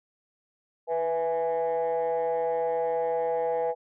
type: chord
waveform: sine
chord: E major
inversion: second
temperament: equal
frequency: 493.9 / 659.3 / 830.6 Hz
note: B4 / E5 / G#5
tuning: 0 / 0 / 0 cents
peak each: -25 / -30 / -29 dBFS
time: 0.87-3.75 s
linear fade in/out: 50 ms
effects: tanh soft clip ceiling -20 dBFS